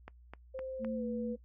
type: click train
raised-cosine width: 0.5 ms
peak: -30 dBFS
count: 4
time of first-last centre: 0.08-0.847 s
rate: 3.91 Hz
type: tone with pitch glide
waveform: sine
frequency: 523.3 to 491.1 Hz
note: C5 to B4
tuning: 0 to -10 cents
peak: -38 dBFS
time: 0.54-1.36 s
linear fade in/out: 10 ms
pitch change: -110 cents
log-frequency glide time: 0.94-1.04 s
type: tone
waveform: sine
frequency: 224.7 Hz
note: A3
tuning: 37 cents sharp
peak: -35 dBFS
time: 0.79-1.37 s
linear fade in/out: 50 ms
effects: noise-tail reverb RT60 0.1 s tail -23 dB re dry + added 60 Hz sine -55 dBFS peak until 1.44 s